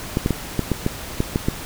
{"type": "clicks", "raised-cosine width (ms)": 3, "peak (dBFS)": -5, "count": 9, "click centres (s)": [0.171, 0.261, 0.307, 0.593, 0.717, 0.864, 1.204, 1.359, 1.485], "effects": ["pink hiss -33 dBFS RMS until 1.65 s"]}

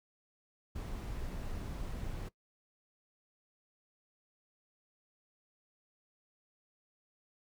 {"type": "noise", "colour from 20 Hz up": "brown", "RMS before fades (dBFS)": -40, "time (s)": [0.75, 2.29], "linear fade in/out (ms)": 10, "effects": ["noise-tail reverb RT60 0.1 s tail -19 dB re dry"]}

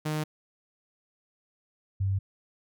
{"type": "tone pair in turn", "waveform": ["sawtooth", "sine"], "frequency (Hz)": [153.6, 97.03], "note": ["D#3", "G2"], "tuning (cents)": [-22, -17], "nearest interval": "minor sixth", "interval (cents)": 795, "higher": "first", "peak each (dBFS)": -24, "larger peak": "neither", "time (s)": [[0.05, 0.24], [2, 2.19]], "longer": "neither", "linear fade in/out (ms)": 10, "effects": []}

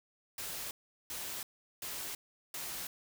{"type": "noise bursts", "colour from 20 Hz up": "white", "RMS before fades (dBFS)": -41, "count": 4, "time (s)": [0.38, 2.87], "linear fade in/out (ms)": 2, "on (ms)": 330, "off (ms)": 390, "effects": []}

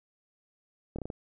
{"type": "slowing click train", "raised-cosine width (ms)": 2, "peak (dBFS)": -23, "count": 5, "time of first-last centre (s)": [0.96, 1.102], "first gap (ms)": 26, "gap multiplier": 1.21, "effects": []}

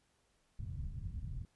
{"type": "low-pass noise", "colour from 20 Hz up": "white", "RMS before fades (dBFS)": -42, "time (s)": [0.59, 1.45], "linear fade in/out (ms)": 2, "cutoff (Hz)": 120, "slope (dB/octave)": 24, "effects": ["pink hiss -75 dBFS RMS until 1.55 s", "resampled to 24000 Hz"]}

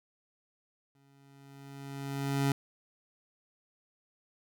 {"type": "tone with exponential growth", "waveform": "25% pulse", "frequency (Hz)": 138.59, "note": "C#3", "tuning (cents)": 0, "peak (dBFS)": -21, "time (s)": [0.95, 2.52], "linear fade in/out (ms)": 2, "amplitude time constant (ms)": 340, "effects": []}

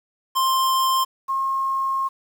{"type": "tone pair in turn", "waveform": ["square", "sine"], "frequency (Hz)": [1051, 1074.9], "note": ["C6", "C6"], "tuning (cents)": [7, 46], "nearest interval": "unison", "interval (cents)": 39, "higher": "second", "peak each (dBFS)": [-18, -20], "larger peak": "first", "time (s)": [[0.35, 1.05], [1.28, 2.09]], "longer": "second", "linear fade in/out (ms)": 20, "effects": ["8-bit"]}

